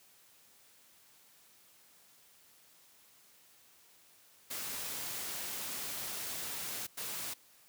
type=noise bursts at uneven times; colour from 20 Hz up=white; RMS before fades=-40 dBFS; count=2; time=4.5-6.87 / 6.97-7.34 s; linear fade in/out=10 ms; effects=white hiss -63 dBFS RMS until 7.68 s + high-pass 80 Hz 12 dB/octave